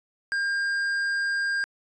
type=tone with tanh clipping; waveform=sine; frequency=1605 Hz; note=G6; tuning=40 cents sharp; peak=-25 dBFS; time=0.32-1.64 s; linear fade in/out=0 ms; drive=8 dB; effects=resampled to 22050 Hz